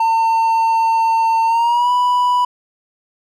triangle tone with pitch glide, 904 to 985.8 Hz, A5 to B5, +47 to -3 cents, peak -10 dBFS, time 0-2.45 s, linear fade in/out 5 ms, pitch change +150 cents, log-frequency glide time 1.46-1.91 s, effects none

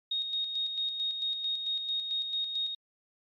sine tone with tremolo, 3729 Hz, A#7, in tune, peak -28 dBFS, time 0.11-2.75 s, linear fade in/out 5 ms, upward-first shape square, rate 4.5 Hz, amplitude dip 45%, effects MP3 48 kbps

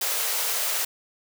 white high-pass noise, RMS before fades -26 dBFS, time 0.01-0.85 s, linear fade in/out 5 ms, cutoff 410 Hz, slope 96 dB/octave, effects none

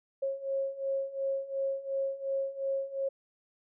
sine beating tone pair, 542 / 544.8 Hz, C#5 / C#5, -39 / -30 cents, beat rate 2.8 Hz, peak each -35 / -32 dBFS, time 0.22-3.09 s, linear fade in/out 10 ms, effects none

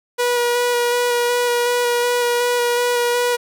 sawtooth tone with vibrato, 484 Hz, B4, 35 cents flat, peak -12 dBFS, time 0.18-3.37 s, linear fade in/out 20 ms, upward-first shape square, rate 2.7 Hz, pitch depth 11 cents each way, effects none

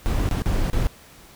brown noise with dropouts, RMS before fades -21 dBFS, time 0.06-0.87 s, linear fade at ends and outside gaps 0 ms, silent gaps 0.289-0.312 / 0.421-0.459 / 0.7-0.731 s, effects pink hiss -48 dBFS RMS until 1.35 s

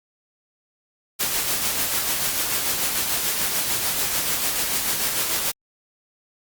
white noise with tremolo, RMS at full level -22 dBFS, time 1.19-5.52 s, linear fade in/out 20 ms, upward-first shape sine, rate 6.8 Hz, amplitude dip 35%, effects Opus 48 kbps

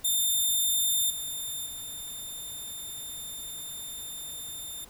5% pulse tone with level steps, 3610 Hz, A7, 44 cents sharp, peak -16 / -25 / -29 dBFS, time 0.04-4.85 s, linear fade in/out 10 ms, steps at 1.1 / 1.66 s, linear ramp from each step 2 ms, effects pink hiss -53 dBFS RMS until 4.89 s

